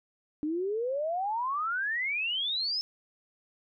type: exponential sweep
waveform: sine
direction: up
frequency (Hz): 293.7 to 5300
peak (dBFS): -28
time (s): 0.43-2.81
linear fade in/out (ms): 0
effects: none